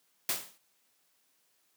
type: noise with exponential decay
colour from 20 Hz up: white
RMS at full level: -27 dBFS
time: 0.29-0.58 s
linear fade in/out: 2 ms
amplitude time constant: 61 ms
effects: white hiss -72 dBFS RMS until 1.76 s + high-pass 150 Hz 12 dB/octave